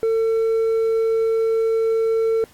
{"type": "tone with hard clipping", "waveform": "sine", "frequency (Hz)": 450, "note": "A4", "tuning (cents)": 39, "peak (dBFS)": -17, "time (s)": [0.03, 2.44], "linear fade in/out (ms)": 0, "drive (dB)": 2, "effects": ["pink hiss -51 dBFS RMS until 2.53 s", "AAC 64 kbps"]}